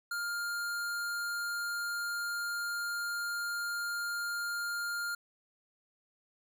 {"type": "tone", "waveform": "square", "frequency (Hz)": 1405, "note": "F6", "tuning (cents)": 10, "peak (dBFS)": -34, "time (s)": [0.11, 5.15], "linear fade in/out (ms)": 5, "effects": []}